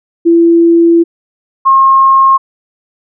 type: tone pair in turn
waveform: sine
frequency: 336.6 / 1074.5 Hz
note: E4 / C6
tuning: +36 / +46 cents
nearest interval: octave + minor sixth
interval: 2010 cents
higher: second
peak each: -3 dBFS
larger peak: neither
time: 0.25-1.04 / 1.65-2.38 s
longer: first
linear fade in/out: 20 ms
effects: none